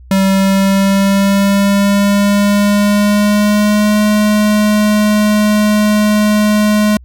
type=tone with pitch glide; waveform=square; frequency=193.2 to 210.7 Hz; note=G3 to G#3; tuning=-25 to +25 cents; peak=-9 dBFS; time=0.11-6.97 s; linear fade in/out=2 ms; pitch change=+150 cents; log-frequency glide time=0.3-4.01 s; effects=added 62 Hz sine -34 dBFS peak until 7.04 s